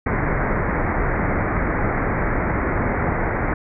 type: low-pass noise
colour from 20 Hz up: pink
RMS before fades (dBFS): -21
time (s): 0.06-3.54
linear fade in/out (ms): 5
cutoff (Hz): 2200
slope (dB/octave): 96
effects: none